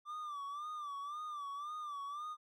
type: tone with vibrato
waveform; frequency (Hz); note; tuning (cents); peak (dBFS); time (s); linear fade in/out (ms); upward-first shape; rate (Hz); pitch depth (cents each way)
triangle; 1174.7; D6; 0; -39; 0.05-2.37; 50; sine; 1.9; 86
effects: none